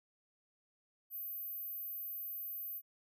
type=tone; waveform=sine; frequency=14380 Hz; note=A9; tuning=36 cents sharp; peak=-40 dBFS; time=1.1-2.82 s; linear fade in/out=50 ms; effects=none